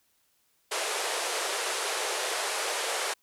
pink band-pass noise, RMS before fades -31 dBFS, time 0.71-3.14 s, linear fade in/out 10 ms, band 400 to 11000 Hz, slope 48 dB/octave, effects white hiss -70 dBFS RMS until 3.22 s

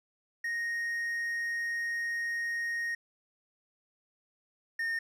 triangle tone pair in turn, 1864.7 / 1832.7 Hz, A#6 / A#6, 0 / -30 cents, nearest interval unison, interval 30 cents, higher first, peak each -29 / -28 dBFS, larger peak second, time 0.44-2.95 / 4.79-4.99 s, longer first, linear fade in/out 5 ms, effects none

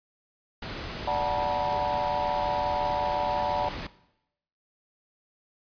pink noise, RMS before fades -36 dBFS, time 0.62-3.87 s, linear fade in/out 5 ms
sine chord, B minor seventh, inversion first, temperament equal with one note detuned, 587.3 / 740 / 880 / 965.8 Hz, D5 / F#5 / A5 / B5, 0 / 0 / 0 / -39 cents, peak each -30 dBFS, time 1.07-3.69 s, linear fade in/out 5 ms
effects noise-tail reverb RT60 0.8 s tail -17 dB re dry + resampled to 11025 Hz

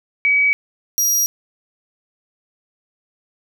sine / sawtooth tone pair in turn, 2274 / 5730 Hz, C#7 / F8, +44 / +44 cents, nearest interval octave + major third, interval 1600 cents, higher second, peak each -12 dBFS, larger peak neither, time 0.25-0.53 / 0.98-1.26 s, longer neither, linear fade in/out 0 ms, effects none

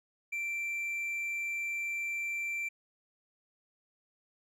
triangle tone, 2349 Hz, D7, in tune, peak -31 dBFS, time 0.32-2.69 s, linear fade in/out 10 ms, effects none

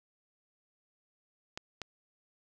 clicks, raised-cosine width 0.2 ms, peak -21 dBFS, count 2, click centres 1.575 / 1.817 s, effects none

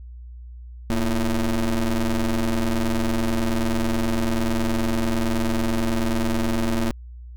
35% pulse ring-modulated tone, 110.4 Hz, A2, 6 cents sharp, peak -15 dBFS, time 0.9-6.91 s, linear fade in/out 0 ms, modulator 121 Hz, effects added 60 Hz sine -36 dBFS peak until 7.36 s

